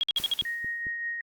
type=tone bursts; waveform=sine; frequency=3285 Hz; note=G#7; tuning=20 cents flat; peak=-22 dBFS; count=6; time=0.01-0.413 s; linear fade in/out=0 ms; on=23 ms; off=53 ms
type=noise with exponential decay; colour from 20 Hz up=white; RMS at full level=-37 dBFS; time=0.17-0.91 s; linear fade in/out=2 ms; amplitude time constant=160 ms
type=click train; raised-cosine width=3 ms; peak=-31 dBFS; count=4; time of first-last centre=0.2-0.868 s; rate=4.49 Hz
type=tone with tremolo; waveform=sine; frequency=1870 Hz; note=A#6; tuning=5 cents sharp; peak=-28 dBFS; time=0.45-1.21 s; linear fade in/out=2 ms; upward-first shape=triangle; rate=5.2 Hz; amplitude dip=40%
effects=Opus 48 kbps